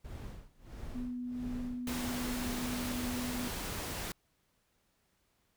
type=noise with tremolo; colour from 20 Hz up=brown; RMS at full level=-42 dBFS; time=0.04-2.1 s; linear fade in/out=10 ms; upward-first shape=sine; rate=1.5 Hz; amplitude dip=95%
type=tone; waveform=sine; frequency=246.9 Hz; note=B3; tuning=in tune; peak=-36 dBFS; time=0.94-3.49 s; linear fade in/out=20 ms
type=noise; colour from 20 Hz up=pink; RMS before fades=-39 dBFS; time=1.87-4.12 s; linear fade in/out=2 ms
effects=pink hiss -75 dBFS RMS until 5.56 s